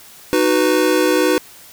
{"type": "chord", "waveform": "square", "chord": "B major", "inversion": "first", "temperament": "just", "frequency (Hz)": [308.7, 370.4, 493.9], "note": ["D#4", "F#4", "B4"], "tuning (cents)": [-14, 2, 0], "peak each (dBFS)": -18, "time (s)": [0.33, 1.38], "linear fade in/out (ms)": 0, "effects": ["white hiss -42 dBFS RMS until 1.72 s"]}